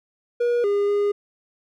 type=tone with pitch steps; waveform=triangle; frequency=479.7 / 406 / 408.9 Hz; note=A#4 / G#4 / G#4; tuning=+50 / -39 / -27 cents; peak=-16 dBFS; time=0.4-1.12 s; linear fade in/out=10 ms; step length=240 ms; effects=none